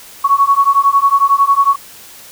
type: beating tone pair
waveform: sine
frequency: 1108.7 / 1119.7 Hz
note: C#6 / C#6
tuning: 0 / +17 cents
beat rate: 11 Hz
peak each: -11 dBFS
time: 0.24-1.76 s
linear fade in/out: 10 ms
effects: white hiss -37 dBFS RMS until 2.31 s